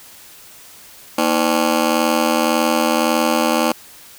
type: ring-modulated tone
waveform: 15% pulse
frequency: 276.5 Hz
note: C#4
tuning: 4 cents flat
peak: -5 dBFS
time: 1.18-3.72 s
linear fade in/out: 5 ms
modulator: 40.9 Hz
effects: white hiss -42 dBFS RMS until 4.18 s